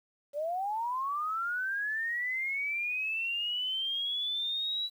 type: linear sweep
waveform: sine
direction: up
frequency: 560 to 3938 Hz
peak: -30 dBFS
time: 0.33-4.9 s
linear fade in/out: 50 ms
effects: 10-bit